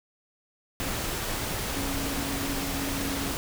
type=tone in noise; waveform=sine; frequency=276.6 Hz; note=C#4; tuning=4 cents flat; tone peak=-33 dBFS; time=1.76-3.32 s; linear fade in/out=0 ms; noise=pink; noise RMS=-31 dBFS; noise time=0.8-3.37 s; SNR=-5 dB; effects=none